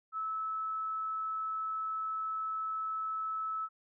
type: tone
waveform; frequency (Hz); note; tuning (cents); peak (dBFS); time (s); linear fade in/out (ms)
sine; 1303; E6; -20; -33; 0.12-3.69; 50
effects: none